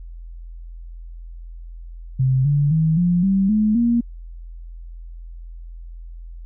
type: tone with pitch steps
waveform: sine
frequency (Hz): 130.81 / 144.31 / 159.2 / 175.62 / 193.74 / 213.7 / 235.8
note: C3 / D3 / D#3 / F3 / G3 / G#3 / A#3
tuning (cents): 0 / -30 / +40 / +10 / -20 / +50 / +20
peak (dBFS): -14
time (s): 2.19-4.01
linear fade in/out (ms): 10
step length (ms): 260
effects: added 42 Hz sine -33 dBFS peak until 6.45 s